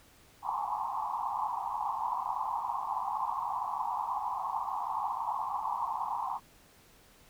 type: band-pass noise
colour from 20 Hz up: white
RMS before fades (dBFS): -34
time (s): 0.42-6.4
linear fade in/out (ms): 50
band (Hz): 770 to 1100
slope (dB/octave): 96
effects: pink hiss -60 dBFS RMS until 7.29 s